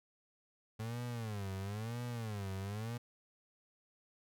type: tone with vibrato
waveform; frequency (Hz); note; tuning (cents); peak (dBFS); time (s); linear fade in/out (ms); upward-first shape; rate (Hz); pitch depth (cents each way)
35% pulse; 107.9; A2; -33; -37; 0.79-2.98; 10; sine; 1; 210
effects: none